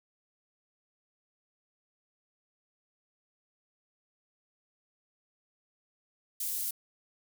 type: high-pass noise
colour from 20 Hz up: pink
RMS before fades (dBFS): -34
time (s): 6.4-6.71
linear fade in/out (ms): 5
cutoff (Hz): 11000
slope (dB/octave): 12
effects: none